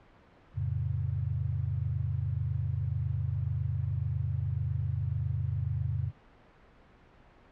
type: chord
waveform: sine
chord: F augmented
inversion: none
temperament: just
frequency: 87.31 / 109.13 / 136.42 Hz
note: F2 / A2 / C#3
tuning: 0 / -14 / -27 cents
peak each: -33 dBFS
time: 0.54-6.12 s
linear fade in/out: 50 ms
effects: pink hiss -58 dBFS RMS until 7.51 s + low-pass 2000 Hz 12 dB/octave